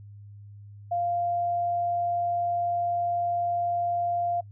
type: tone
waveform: sine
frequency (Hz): 696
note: F5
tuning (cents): -6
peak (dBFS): -24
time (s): 0.91-4.41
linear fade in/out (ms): 10
effects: noise-tail reverb RT60 0.1 s tail -24 dB re dry + added 102 Hz sine -43 dBFS peak until 4.51 s